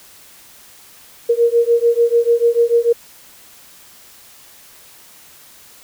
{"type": "beating tone pair", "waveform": "sine", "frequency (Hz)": [466.2, 473], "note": ["A#4", "A#4"], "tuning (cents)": [0, 25], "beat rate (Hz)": 6.8, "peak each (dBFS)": -14, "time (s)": [1.29, 2.93], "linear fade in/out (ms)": 10, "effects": ["white hiss -44 dBFS RMS until 5.83 s"]}